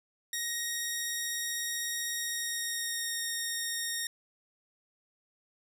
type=tone with pitch glide; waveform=10% pulse; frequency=1876 to 1854.5 Hz; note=A#6 to A#6; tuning=+11 to -9 cents; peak=-23 dBFS; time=0.33-4.07 s; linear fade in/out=2 ms; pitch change=-20 cents; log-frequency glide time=2.16-3.18 s; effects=none